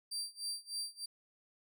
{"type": "tone with tremolo", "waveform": "30% pulse", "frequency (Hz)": 4699, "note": "D8", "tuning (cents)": 0, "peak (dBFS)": -33, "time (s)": [0.11, 1.06], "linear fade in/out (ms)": 10, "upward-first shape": "sine", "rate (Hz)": 3.3, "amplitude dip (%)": 95, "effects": []}